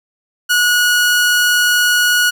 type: tone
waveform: sawtooth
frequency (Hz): 1457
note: F#6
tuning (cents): -27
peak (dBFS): -7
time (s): 0.49-2.31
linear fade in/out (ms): 20
effects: none